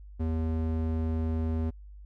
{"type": "tone with band-pass filter", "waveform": "square", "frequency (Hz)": 80, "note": "D#2", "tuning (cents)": 49, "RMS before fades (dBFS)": -29, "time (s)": [0.19, 1.71], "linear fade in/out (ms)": 20, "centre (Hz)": 180, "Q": 0.78, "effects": ["added 50 Hz sine -44 dBFS peak until 2.05 s"]}